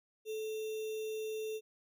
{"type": "tone with sample-and-hold", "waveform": "sine", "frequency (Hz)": 435.7, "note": "A4", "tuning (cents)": -17, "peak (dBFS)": -36, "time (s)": [0.25, 1.61], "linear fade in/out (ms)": 50, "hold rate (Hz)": 3150, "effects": []}